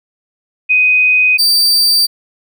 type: tone pair in turn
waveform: sine / 40% pulse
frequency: 2502 / 4647 Hz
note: D#7 / D8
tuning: +9 / -19 cents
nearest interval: major seventh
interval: 1072 cents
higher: second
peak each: -7 dBFS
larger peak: neither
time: 0.69-1.38 / 1.38-2.07 s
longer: neither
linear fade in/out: 20 ms
effects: none